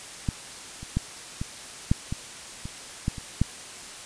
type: clicks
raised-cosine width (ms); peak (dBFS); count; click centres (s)
5; -12 / -26 / -11 / -17 / -7 / -16 / -22 / -12 / -24 / -8; 10; 0.288 / 0.83 / 0.97 / 1.415 / 1.915 / 2.125 / 2.655 / 3.081 / 3.182 / 3.416
effects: white hiss -41 dBFS RMS until 4.05 s + resampled to 22050 Hz